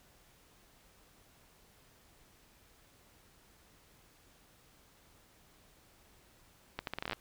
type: accelerating click train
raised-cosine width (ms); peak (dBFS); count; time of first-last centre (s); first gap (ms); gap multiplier
0.3; -20; 11; 6.79-7.132; 82; 0.78
effects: pink hiss -64 dBFS RMS until 7.2 s